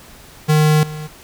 square tone with level steps, 153.2 Hz, D#3, 27 cents flat, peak -11 / -27 dBFS, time 0.48-1.08 s, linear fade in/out 20 ms, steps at 0.83 s, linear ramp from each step 2 ms, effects pink hiss -42 dBFS RMS until 1.23 s

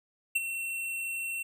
square tone with ADSR envelope, 2713 Hz, E7, 49 cents sharp, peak -23 dBFS, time 0.35-1.43 s, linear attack 10 ms, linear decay 27 ms, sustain -10 dB, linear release 9 ms, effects none

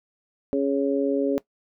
harmonic tone, 138.9 Hz, C#3, 4 cents sharp, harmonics 2 / 3 / 4, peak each -23 / -25 / -26 dBFS, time 0.53-1.38 s, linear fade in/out 0 ms, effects noise-tail reverb RT60 0.1 s tail -19 dB re dry

